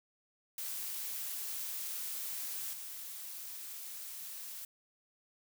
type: noise with level steps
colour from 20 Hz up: blue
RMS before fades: -40 / -45 dBFS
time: 0.58-4.65 s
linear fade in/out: 2 ms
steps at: 2.73 s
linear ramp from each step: 2 ms
effects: none